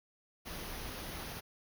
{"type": "band-stop noise", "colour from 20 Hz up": "pink", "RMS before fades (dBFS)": -43, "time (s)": [0.45, 1.41], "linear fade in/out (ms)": 20, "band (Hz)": [6500, 9100], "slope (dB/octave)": 96, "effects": []}